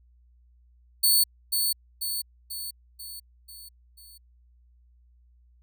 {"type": "tone with echo", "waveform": "5% pulse", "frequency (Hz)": 4446, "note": "C#8", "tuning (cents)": 4, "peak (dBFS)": -11, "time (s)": [1.03, 1.24], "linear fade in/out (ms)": 10, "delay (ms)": 490, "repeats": 6, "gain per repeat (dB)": -5, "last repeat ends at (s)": 4.18, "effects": ["added 60 Hz sine -56 dBFS peak until 5.62 s"]}